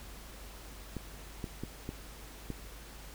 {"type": "clicks", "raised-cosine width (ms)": 3, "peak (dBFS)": -24, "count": 5, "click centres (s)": [0.967, 1.442, 1.636, 1.891, 2.503], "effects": ["added 50 Hz sine -49 dBFS peak until 3.14 s", "pink hiss -51 dBFS RMS until 3.14 s"]}